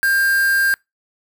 triangle tone with quantisation, 1595 Hz, G6, 30 cents sharp, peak -12 dBFS, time 0.03-0.74 s, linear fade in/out 0 ms, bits 4, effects noise-tail reverb RT60 0.2 s tail -26 dB re dry

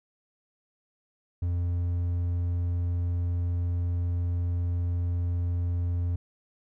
triangle tone, 87.3 Hz, F2, in tune, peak -23 dBFS, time 1.42-6.16 s, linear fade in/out 5 ms, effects none

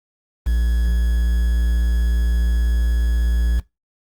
triangle tone with quantisation, 58.27 Hz, A#1, in tune, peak -13 dBFS, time 0.46-3.6 s, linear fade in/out 10 ms, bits 6, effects noise-tail reverb RT60 0.2 s tail -21 dB re dry + Opus 24 kbps

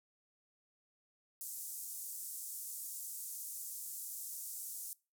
white band-pass noise, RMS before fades -45 dBFS, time 1.41-4.93 s, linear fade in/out 0 ms, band 6900 to 15000 Hz, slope 24 dB/octave, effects noise-tail reverb RT60 0.3 s tail -23 dB re dry

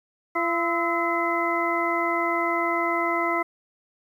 harmonic tone with a mistuned harmonic, 340 Hz, F4, 46 cents flat, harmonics 1 / 2 / 3 / 4 / 6, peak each -28 / -28 / -28 / -28 / -28 dBFS, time 0.35-3.43 s, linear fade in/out 10 ms, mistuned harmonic 4, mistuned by -69 cents, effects 9-bit

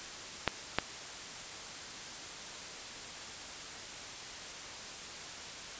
clicks, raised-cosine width 0.3 ms, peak -10 dBFS, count 2, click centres 0.477 / 0.786 s, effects white hiss -44 dBFS RMS until 5.79 s + resampled to 16000 Hz

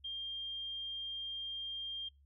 sine tone, 3200 Hz, G7, 35 cents sharp, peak -38 dBFS, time 0.04-2.09 s, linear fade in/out 10 ms, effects noise-tail reverb RT60 0.2 s tail -23 dB re dry + added 70 Hz sine -62 dBFS peak until 2.25 s

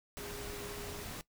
sine tone in noise, 409.6 Hz, G#4, 24 cents flat, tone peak -47 dBFS, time 0.18-1.03 s, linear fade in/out 0 ms, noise pink, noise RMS -44 dBFS, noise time 0.17-1.21 s, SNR -6 dB, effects noise-tail reverb RT60 0.1 s tail -18 dB re dry

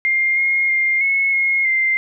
sine tone with pitch steps, 2113 / 2142 / 2113 / 2187 / 2156 / 2089 Hz, C7 / C7 / C7 / C#7 / C#7 / C7, +16 / +40 / +16 / -24 / -49 / -3 cents, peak -14 dBFS, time 0.05-1.97 s, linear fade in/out 0 ms, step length 320 ms, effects none

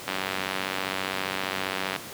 click train, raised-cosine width 0.3 ms, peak -11 dBFS, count 180, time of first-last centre 0.08-1.962 s, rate 95.1 Hz, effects pink hiss -39 dBFS RMS until 2.13 s + high-pass 150 Hz 12 dB/octave

